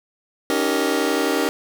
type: chord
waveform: sawtooth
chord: Eb dominant seventh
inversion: third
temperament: just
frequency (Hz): 280 / 311.1 / 388.9 / 466.7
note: Db4 / Eb4 / G4 / Bb4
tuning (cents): +18 / 0 / -14 / +2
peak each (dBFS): -20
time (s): 0.5-1.49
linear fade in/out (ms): 0
effects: none